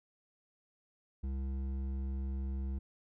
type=tone with hard clipping; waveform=sine; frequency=66.8 Hz; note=C2; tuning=36 cents sharp; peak=-36 dBFS; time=1.23-2.79 s; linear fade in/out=10 ms; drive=9 dB; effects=none